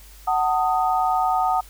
sine chord, D# diminished, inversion first, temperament just, 746.7 / 896 / 1244.5 Hz, F#5 / A5 / D#6, +16 / +31 / 0 cents, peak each -20 / -24 / -24 dBFS, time 0.27-1.61 s, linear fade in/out 10 ms, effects added 50 Hz sine -44 dBFS peak until 1.69 s + white hiss -49 dBFS RMS until 1.69 s

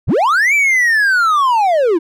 triangle linear two-way sweep, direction up then down, 37.65 to 2349 to 303.6 Hz, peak -8 dBFS, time 0.07-1.99 s, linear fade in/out 20 ms, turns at 0.54 s, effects none

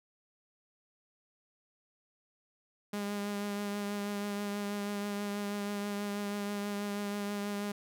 sawtooth tone with vibrato, 203.9 Hz, G#3, 32 cents flat, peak -30 dBFS, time 2.93-7.72 s, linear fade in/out 5 ms, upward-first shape triangle, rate 6.2 Hz, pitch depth 21 cents each way, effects none

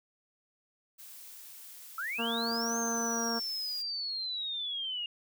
blue noise, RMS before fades -49 dBFS, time 0.98-3.83 s, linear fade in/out 20 ms
sine linear two-way sweep, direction up then down, 1287 to 6400 to 2816 Hz, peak -33 dBFS, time 1.98-5.06 s, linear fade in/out 2 ms, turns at 2.78 s
harmonic tone, 231.2 Hz, A#3, 14 cents flat, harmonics 1 / 2 / 3 / 4 / 5 / 6 / 7, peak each -35 / -38 / -40 / -41 / -42 / -43 / -43 dBFS, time 2.18-3.4 s, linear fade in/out 20 ms
effects none

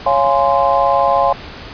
sine chord, Db major seventh, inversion none, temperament just, 554.4 / 693 / 831.5 / 1039.4 Hz, Db5 / F5 / Ab5 / C6, 0 / -14 / +2 / -12 cents, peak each -16 dBFS, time 0.06-1.33 s, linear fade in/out 5 ms, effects pink hiss -32 dBFS RMS until 1.73 s + resampled to 11025 Hz

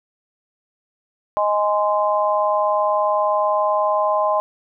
sine chord, Ab major, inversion second, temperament just, 623 / 830.6 / 1038.3 Hz, Eb5 / Ab5 / C6, +2 / 0 / -14 cents, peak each -19 / -22 / -20 dBFS, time 1.37-4.4 s, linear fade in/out 0 ms, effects none

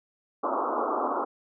white band-pass noise, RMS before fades -28 dBFS, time 0.43-1.25 s, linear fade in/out 10 ms, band 240 to 1300 Hz, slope 96 dB/octave, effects none

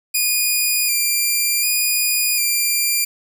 5% pulse tone with vibrato, 2419 Hz, D#7, 49 cents flat, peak -7 dBFS, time 0.14-3.05 s, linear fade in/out 10 ms, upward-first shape square, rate 0.67 Hz, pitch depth 28 cents each way, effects none

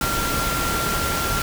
sine tone in noise, 1376 Hz, F6, 26 cents flat, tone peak -25 dBFS, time 0.01-1.42 s, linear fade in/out 2 ms, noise pink, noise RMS -24 dBFS, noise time 0.01-1.42 s, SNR -4 dB, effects none

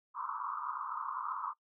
white band-pass noise, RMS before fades -39 dBFS, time 0.14-1.54 s, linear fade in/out 50 ms, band 940 to 1300 Hz, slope 96 dB/octave, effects noise-tail reverb RT60 0.1 s tail -20 dB re dry

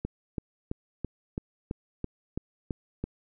click train, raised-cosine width 3 ms, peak -18 dBFS, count 10, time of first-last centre 0.05-3.04 s, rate 3.01 Hz, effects none

